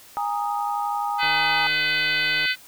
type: chord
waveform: sine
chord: Ab suspended second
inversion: none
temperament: equal with one note detuned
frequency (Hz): 820.6 / 932.3 / 1244.5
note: Ab5 / Bb5 / Eb6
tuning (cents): -21 / 0 / 0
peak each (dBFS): -25 / -29 / -29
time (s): 0.17-1.67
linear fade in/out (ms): 0
type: harmonic tone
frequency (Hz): 505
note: B4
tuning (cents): +39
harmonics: 3 / 4 / 5 / 6 / 7 / 8 / 9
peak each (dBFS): -25 / -25 / -27 / -29 / -31 / -33 / -31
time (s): 1.18-2.56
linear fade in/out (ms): 50
type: click train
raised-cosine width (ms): 1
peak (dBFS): -26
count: 186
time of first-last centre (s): 1.23-2.455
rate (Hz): 151
effects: white hiss -48 dBFS RMS until 2.67 s